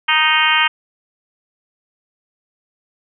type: harmonic tone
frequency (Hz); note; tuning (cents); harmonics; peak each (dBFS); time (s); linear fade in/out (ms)
311.1; D#4; 0; 3 / 4 / 5 / 6 / 7 / 8 / 9 / 10; -20 / -20 / -20 / -20 / -20 / -20 / -20 / -20; 0.08-0.68; 10
effects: none